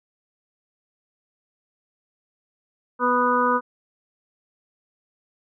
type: harmonic tone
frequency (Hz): 246.9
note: B3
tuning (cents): 0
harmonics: 1 / 2 / 4 / 5 / 6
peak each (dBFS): -26 / -24 / -22 / -22 / -27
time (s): 2.99-3.61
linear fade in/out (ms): 50
effects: none